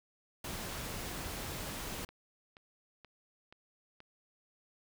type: noise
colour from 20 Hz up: pink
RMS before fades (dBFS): -41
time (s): 0.44-2.05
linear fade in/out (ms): 5
type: click train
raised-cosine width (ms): 0.3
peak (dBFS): -37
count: 5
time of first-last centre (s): 2.09-4.004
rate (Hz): 2.09
effects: none